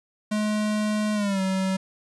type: tone with pitch glide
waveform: square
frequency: 212.1 to 190.05 Hz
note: G#3 to F#3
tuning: +37 to +47 cents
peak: -23 dBFS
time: 0.31-1.77 s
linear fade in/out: 10 ms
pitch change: -190 cents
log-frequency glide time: 1.14-1.41 s
effects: resampled to 24000 Hz + 9-bit